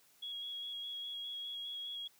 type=tone with vibrato; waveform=sine; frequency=3322 Hz; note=G#7; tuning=in tune; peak=-40 dBFS; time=0.22-2.08 s; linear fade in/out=10 ms; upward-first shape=square; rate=4.9 Hz; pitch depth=12 cents each way; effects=white hiss -67 dBFS RMS until 2.19 s + high-pass 80 Hz 12 dB/octave